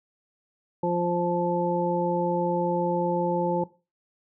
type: harmonic tone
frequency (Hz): 174.61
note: F3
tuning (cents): 0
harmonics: 1 / 2 / 3 / 5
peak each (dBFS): -28 / -28 / -28 / -28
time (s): 0.83-3.64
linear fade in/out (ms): 5
effects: noise-tail reverb RT60 0.3 s tail -18 dB re dry